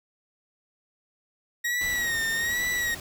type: tone with vibrato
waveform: 40% pulse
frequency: 1889 Hz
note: A#6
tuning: 22 cents sharp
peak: -24 dBFS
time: 1.64-2.95 s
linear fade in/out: 10 ms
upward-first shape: sine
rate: 1.2 Hz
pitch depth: 71 cents each way
type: noise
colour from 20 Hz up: pink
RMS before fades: -40 dBFS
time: 1.81-3 s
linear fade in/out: 2 ms
effects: none